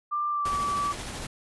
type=tone with pitch glide; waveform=sine; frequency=1187 to 1153.9 Hz; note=D6 to D6; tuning=+18 to -31 cents; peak=-25 dBFS; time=0.11-0.93 s; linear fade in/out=20 ms; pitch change=-49 cents; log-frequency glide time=0.3-0.53 s
type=noise with tremolo; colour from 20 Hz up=pink; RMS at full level=-35 dBFS; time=0.45-1.27 s; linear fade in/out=5 ms; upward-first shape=sine; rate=13 Hz; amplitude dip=30%
effects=resampled to 24000 Hz